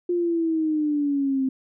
sine exponential sweep, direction down, 354.6 to 261.6 Hz, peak -20 dBFS, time 0.09-1.49 s, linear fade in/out 5 ms, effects none

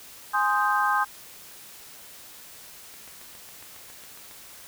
sine chord, Ab major seventh, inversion none, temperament equal, 830.6 / 1046.5 / 1244.5 / 1568 Hz, Ab5 / C6 / Eb6 / G6, 0 / 0 / 0 / 0 cents, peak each -26 dBFS, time 0.33-1.05 s, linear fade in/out 20 ms
click train, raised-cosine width 0.3 ms, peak -31 dBFS, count 11, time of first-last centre 2.94-4.312 s, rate 7.29 Hz
effects white hiss -46 dBFS RMS until 4.67 s

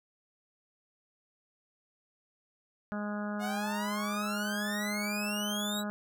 harmonic tone, 207.7 Hz, G#3, in tune, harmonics 1 / 2 / 3 / 4 / 5 / 6 / 7 / 8, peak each -34 / -48 / -41 / -46 / -49 / -45 / -44 / -50 dBFS, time 2.92-5.9 s, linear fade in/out 0 ms
sawtooth exponential sweep, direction up, 710 to 3951 Hz, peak -32 dBFS, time 3.39-5.84 s, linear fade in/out 50 ms
effects none

